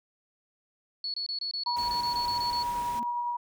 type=tone bursts; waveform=sine; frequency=4400 Hz; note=C#8; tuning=14 cents flat; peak=-30 dBFS; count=13; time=1.04-2.628 s; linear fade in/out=2 ms; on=100 ms; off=24 ms
type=tone with tremolo; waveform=sine; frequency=961 Hz; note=B5; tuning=48 cents flat; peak=-27 dBFS; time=1.66-3.37 s; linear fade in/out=10 ms; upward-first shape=sine; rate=10 Hz; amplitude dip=25%
type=noise; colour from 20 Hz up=pink; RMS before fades=-43 dBFS; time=1.76-3 s; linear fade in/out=10 ms
type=tone with exponential growth; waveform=triangle; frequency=233.1 Hz; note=A#3; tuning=in tune; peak=-33 dBFS; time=2.81-3.03 s; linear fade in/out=0 ms; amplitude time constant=46 ms
effects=none